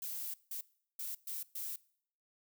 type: noise bursts at uneven times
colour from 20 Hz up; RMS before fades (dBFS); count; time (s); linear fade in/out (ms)
violet; -41; 5; 0.02-0.34 / 0.51-0.61 / 0.99-1.15 / 1.27-1.43 / 1.55-1.76; 5
effects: noise-tail reverb RT60 0.6 s tail -22 dB re dry